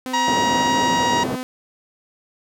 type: tone with pitch glide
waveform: sawtooth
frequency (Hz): 256.6 to 254.8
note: C4 to C4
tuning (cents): -34 to -46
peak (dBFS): -22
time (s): 0.06-1.43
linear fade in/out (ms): 0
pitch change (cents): -12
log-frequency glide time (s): 0.95-1.06
type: harmonic tone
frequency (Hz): 950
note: A#5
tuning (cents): +33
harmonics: 1 / 2 / 3 / 4 / 5 / 6 / 7 / 8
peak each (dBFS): -18 / -26 / -29 / -30 / -35 / -33 / -36 / -39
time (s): 0.13-1.24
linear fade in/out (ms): 10
type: band-pass noise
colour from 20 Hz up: pink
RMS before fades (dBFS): -26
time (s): 0.27-1.36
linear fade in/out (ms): 10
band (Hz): 180 to 720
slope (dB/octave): 12
effects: none